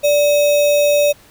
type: tone with sample-and-hold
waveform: sine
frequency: 584 Hz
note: D5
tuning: 10 cents flat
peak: -10 dBFS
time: 0.03-1.13 s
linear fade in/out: 20 ms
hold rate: 3150 Hz
effects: pink hiss -47 dBFS RMS until 1.3 s